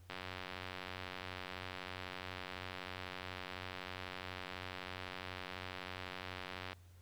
click train, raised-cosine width 0.3 ms, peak -27 dBFS, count 611, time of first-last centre 0.1-6.73 s, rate 92 Hz, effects added 89 Hz sine -57 dBFS peak until 7.01 s + pink hiss -69 dBFS RMS until 7.01 s

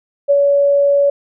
sine tone with ADSR envelope, 566 Hz, C#5, 36 cents sharp, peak -7 dBFS, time 0.28-1.1 s, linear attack 25 ms, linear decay 45 ms, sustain -2 dB, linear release 5 ms, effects none

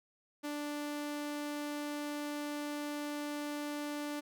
sawtooth tone, 293.7 Hz, D4, in tune, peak -33 dBFS, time 0.43-4.21 s, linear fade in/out 20 ms, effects none

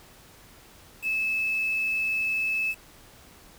sine tone with quantisation, 2608 Hz, E7, 19 cents flat, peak -24 dBFS, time 1.02-2.75 s, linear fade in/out 50 ms, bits 7, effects pink hiss -52 dBFS RMS until 3.58 s

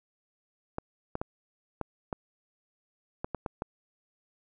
clicks, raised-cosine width 1 ms, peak -18 dBFS, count 9, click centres 0.784 / 1.154 / 1.215 / 1.813 / 2.128 / 3.245 / 3.347 / 3.462 / 3.621 s, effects none

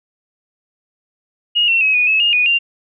sine tone with pitch steps, 2869 / 2711 / 2556 / 2467 / 2588 / 2838 / 2468 / 2781 Hz, F7 / E7 / D#7 / D#7 / E7 / F7 / D#7 / F7, +46 / +48 / +46 / -15 / -32 / +27 / -15 / -8 cents, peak -11 dBFS, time 1.55-2.59 s, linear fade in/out 20 ms, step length 130 ms, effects none

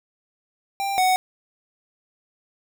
square tone pair in turn, 790 / 743.3 Hz, G5 / F#5, +13 / +8 cents, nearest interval minor second, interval 105 cents, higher first, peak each -24 / -17 dBFS, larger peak second, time 0.8-0.98 / 0.98-1.16 s, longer neither, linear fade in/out 0 ms, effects 8-bit

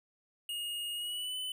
square tone with pitch glide, 2860 to 3013 Hz, F7 to F#7, +41 to +31 cents, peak -36 dBFS, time 0.49-1.52 s, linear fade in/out 2 ms, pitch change +90 cents, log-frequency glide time 0.94-1.36 s, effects none

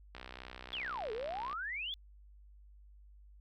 click train, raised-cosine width 0.3 ms, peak -30 dBFS, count 88, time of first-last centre 0.15-1.529 s, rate 63.1 Hz
sine exponential two-way sweep, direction down then up, 3520 to 415.3 to 3520 Hz, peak -37 dBFS, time 0.73-1.94 s, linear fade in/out 0 ms, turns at 1.12 s
effects added 50 Hz sine -55 dBFS peak until 3.4 s

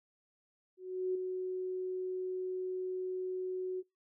sine tone with ADSR envelope, 370 Hz, F#4, in tune, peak -29 dBFS, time 0.77-3.83 s, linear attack 380 ms, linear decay 6 ms, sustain -5 dB, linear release 38 ms, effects noise-tail reverb RT60 0.2 s tail -25 dB re dry

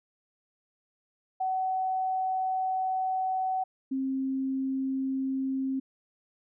sine tone pair in turn, 753 / 266.2 Hz, F#5 / C4, +30 / +30 cents, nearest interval octave + tritone, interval 1800 cents, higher first, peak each -26 / -27 dBFS, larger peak first, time 1.4-3.64 / 3.91-5.8 s, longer first, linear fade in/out 10 ms, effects none

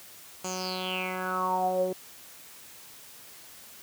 10% pulse tone with low-pass filter sweep, 185 Hz, F#3, in tune, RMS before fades -30 dBFS, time 0.44-1.93 s, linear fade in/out 5 ms, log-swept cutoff 7300 to 440 Hz, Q 8, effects white hiss -49 dBFS RMS until 3.82 s + high-pass 60 Hz 12 dB/octave

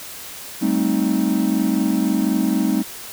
triangle chord, A half-diminished seventh, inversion third, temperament equal, 196 / 220 / 261.6 / 311.1 Hz, G3 / A3 / C4 / Eb4, 0 / 0 / 0 / 0 cents, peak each -20 dBFS, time 0.61-2.83 s, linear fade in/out 20 ms, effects white hiss -35 dBFS RMS until 3.12 s

